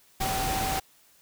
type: tone in noise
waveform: sine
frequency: 769 Hz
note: G5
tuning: 33 cents flat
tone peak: -29 dBFS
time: 0.2-0.8 s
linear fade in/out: 10 ms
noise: pink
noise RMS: -30 dBFS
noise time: 0.2-0.8 s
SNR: -2 dB
effects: white hiss -60 dBFS RMS until 1.21 s